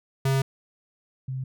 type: tone pair in turn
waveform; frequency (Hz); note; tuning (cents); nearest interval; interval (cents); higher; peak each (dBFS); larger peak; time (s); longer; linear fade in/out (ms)
square / sine; 134.9 / 130.98; C#3 / C3; -47 / +2; minor second; 51; first; -21 / -28; first; 0.25-0.42 / 1.28-1.44; first; 5
effects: none